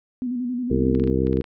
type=tone with vibrato; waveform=sine; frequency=246.9 Hz; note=B3; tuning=in tune; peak=-23 dBFS; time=0.22-1.1 s; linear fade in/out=0 ms; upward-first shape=square; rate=11 Hz; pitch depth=47 cents each way
type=harmonic tone; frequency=65.41 Hz; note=C2; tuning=in tune; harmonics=1 / 2 / 3 / 4 / 5 / 6 / 7; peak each=-26 / -26 / -26 / -26 / -26 / -26 / -26 dBFS; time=0.7-1.42 s; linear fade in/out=10 ms
type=clicks; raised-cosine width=0.3 ms; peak=-25 dBFS; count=9; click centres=0.95 / 0.998 / 1.039 / 1.075 / 1.27 / 1.33 / 1.371 / 1.411 / 1.442 s
effects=none